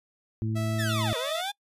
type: harmonic tone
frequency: 110 Hz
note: A2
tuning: in tune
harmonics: 1 / 2 / 3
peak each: -27 / -33 / -37 dBFS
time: 0.42-1.13 s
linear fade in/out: 0 ms
type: tone with pitch glide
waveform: sawtooth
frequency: 656 to 639.2 Hz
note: E5 to D#5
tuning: -9 to +47 cents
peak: -30 dBFS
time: 0.55-1.42 s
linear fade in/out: 20 ms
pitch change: -44 cents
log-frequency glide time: 0.79-1.03 s
type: linear two-way sweep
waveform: sawtooth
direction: down then up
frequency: 1864.7 to 463 to 832 Hz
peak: -27 dBFS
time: 0.78-1.52 s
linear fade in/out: 20 ms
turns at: 1.17 s
type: tone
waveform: triangle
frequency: 3520 Hz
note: A7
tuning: in tune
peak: -33 dBFS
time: 0.89-1.52 s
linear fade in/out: 10 ms
effects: noise-tail reverb RT60 0.1 s tail -26 dB re dry + resampled to 32000 Hz